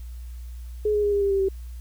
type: tone with pitch steps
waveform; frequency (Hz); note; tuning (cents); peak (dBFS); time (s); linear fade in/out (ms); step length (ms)
sine; 422.5 / 416.2 / 410 / 403.9 / 397.9 / 391.9 / 386.1; G#4 / G#4 / G#4 / G#4 / G4 / G4 / G4; +30 / +4 / -22 / -48 / +26 / 0 / -26; -19; 0.85-1.487; 5; 91
effects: added 60 Hz sine -34 dBFS peak until 1.8 s + white hiss -57 dBFS RMS until 1.8 s